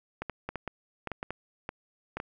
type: clicks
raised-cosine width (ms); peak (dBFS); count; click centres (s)
0.5; -19; 12; 0.22 / 0.297 / 0.49 / 0.557 / 0.677 / 1.073 / 1.117 / 1.229 / 1.306 / 1.691 / 2.17 / 2.201
effects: none